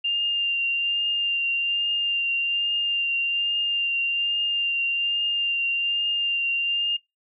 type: tone with vibrato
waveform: sine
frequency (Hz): 2794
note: F7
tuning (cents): 0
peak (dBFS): -21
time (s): 0.04-6.97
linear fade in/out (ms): 10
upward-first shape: triangle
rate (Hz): 1.2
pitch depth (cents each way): 19
effects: noise-tail reverb RT60 0.2 s tail -24 dB re dry